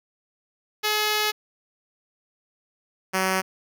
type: tone pair in turn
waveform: 5% pulse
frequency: 424.4 / 188.7 Hz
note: G#4 / F#3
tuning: +38 / +34 cents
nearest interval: octave + major second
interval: 1404 cents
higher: first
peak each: -10 dBFS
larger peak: neither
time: 0.83-1.32 / 3.13-3.42 s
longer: first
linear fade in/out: 20 ms
effects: none